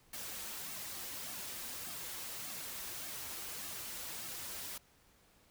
white noise with flanger, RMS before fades -44 dBFS, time 0.13-4.78 s, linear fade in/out 5 ms, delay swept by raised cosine 2 to 7.3 ms, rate 1.7 Hz, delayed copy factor -0.7, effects pink hiss -67 dBFS RMS until 5.5 s

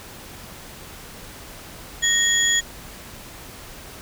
sine tone cluster, 1865 / 3330 / 6900 Hz, A#6 / G#7 / A8, 0 / +4 / -35 cents, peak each -20 dBFS, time 2.02-2.61 s, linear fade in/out 20 ms, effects tanh soft clip ceiling -10 dBFS + pink hiss -40 dBFS RMS until 4.01 s

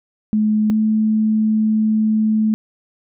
sine tone pair in turn, 214 / 217 Hz, A3 / A3, -48 / -24 cents, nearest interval unison, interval 24 cents, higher second, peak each -13 dBFS, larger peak neither, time 0.33-0.7 / 0.7-2.54 s, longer second, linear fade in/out 0 ms, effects none

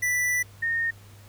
square / sine tone pair in turn, 1975.5 / 1839.2 Hz, B6 / A#6, 0 / -24 cents, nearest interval minor second, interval 124 cents, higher first, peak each -23 dBFS, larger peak neither, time 0.02-0.43 / 0.62-0.91 s, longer first, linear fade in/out 10 ms, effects added 101 Hz sine -47 dBFS peak until 1.28 s + pink hiss -54 dBFS RMS until 1.28 s

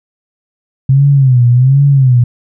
sine tone with vibrato, 130.81 Hz, C3, in tune, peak -4 dBFS, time 0.89-2.24 s, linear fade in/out 5 ms, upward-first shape sine, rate 1.3 Hz, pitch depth 140 cents each way, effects none

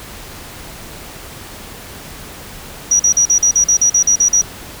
sine tone bursts, 5800 Hz, F#8, 35 cents flat, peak -8 dBFS, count 12, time 2.91-4.415 s, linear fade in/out 5 ms, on 86 ms, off 43 ms, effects pink hiss -33 dBFS RMS until 4.8 s

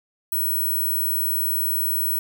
sine tone, 15940 Hz, B9, 15 cents sharp, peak -20 dBFS, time 0.32-2.19 s, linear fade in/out 2 ms, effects none

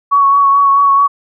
sine tone with vibrato, 1117 Hz, C#6, 13 cents sharp, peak -6 dBFS, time 0.11-1.08 s, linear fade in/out 20 ms, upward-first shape sine, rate 4.6 Hz, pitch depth 20 cents each way, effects none

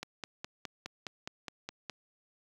click train, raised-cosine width 0.2 ms, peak -21 dBFS, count 10, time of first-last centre 0.03-1.897 s, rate 4.82 Hz, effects high-pass 60 Hz 12 dB/octave + 9-bit

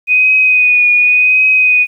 sine tone with vibrato, 2489 Hz, D#7, in tune, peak -6 dBFS, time 0.07-1.87 s, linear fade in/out 50 ms, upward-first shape triangle, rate 0.89 Hz, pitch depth 32 cents each way, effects 8-bit

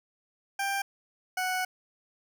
20% pulse tone pair in turn, 791 / 739.7 Hz, G5 / F#5, +15 / -1 cents, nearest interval minor second, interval 116 cents, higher first, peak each -23 dBFS, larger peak neither, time 0.59-0.82 / 1.37-1.65 s, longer second, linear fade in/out 5 ms, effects none

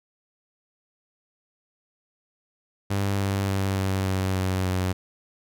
sawtooth tone with pitch steps, 99.5 / 98.3 / 97.12 / 95.94 / 94.79 / 93.64 / 92.52 Hz, G2 / G2 / G2 / G2 / F#2 / F#2 / F#2, +26 / +5 / -16 / -37 / +42 / +21 / 0 cents, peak -19 dBFS, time 2.9-4.93 s, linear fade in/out 10 ms, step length 290 ms, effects none

